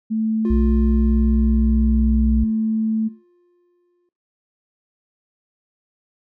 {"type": "tone", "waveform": "sine", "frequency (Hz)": 220.3, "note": "A3", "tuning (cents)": 2, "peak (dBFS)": -18, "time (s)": [0.1, 3.09], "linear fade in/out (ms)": 20}
{"type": "tone with exponential decay", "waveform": "triangle", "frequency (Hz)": 352.3, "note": "F4", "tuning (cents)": 15, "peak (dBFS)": -21, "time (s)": [0.45, 4.09], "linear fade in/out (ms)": 1, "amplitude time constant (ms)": 790}
{"type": "tone with vibrato", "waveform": "sine", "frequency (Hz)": 61.6, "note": "B1", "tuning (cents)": -4, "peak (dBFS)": -16, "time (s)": [0.5, 2.44], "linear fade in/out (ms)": 5, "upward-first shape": "sine", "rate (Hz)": 16, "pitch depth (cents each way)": 18}
{"effects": ["noise-tail reverb RT60 0.3 s tail -18 dB re dry"]}